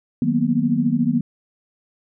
sine chord, B major seventh, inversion first, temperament equal, 155.56 / 185 / 233.1 / 246.9 Hz, D#3 / F#3 / A#3 / B3, 0 / 0 / 0 / 0 cents, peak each -24 / -26 / -20 / -20 dBFS, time 0.22-1.21 s, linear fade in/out 2 ms, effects none

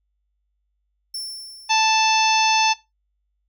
sawtooth tone with exponential decay, 5390 Hz, E8, 38 cents sharp, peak -24 dBFS, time 1.14-2.43 s, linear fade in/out 5 ms, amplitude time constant 280 ms
harmonic tone, 880 Hz, A5, in tune, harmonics 1 / 2 / 3 / 4 / 5 / 6 / 7, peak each -18 / -31 / -22 / -25 / -27 / -27 / -26 dBFS, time 1.69-2.74 s, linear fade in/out 20 ms
effects noise-tail reverb RT60 0.2 s tail -17 dB re dry + added 50 Hz sine -69 dBFS peak until 3.48 s

